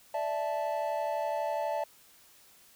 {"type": "chord", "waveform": "triangle", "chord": "D suspended second", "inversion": "none", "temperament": "equal with one note detuned", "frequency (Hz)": [587.3, 659.3, 874.4], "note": ["D5", "E5", "A5"], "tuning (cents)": [0, 0, -11], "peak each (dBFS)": -32, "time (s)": [0.14, 1.84], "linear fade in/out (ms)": 5, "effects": ["white hiss -59 dBFS RMS until 2.75 s"]}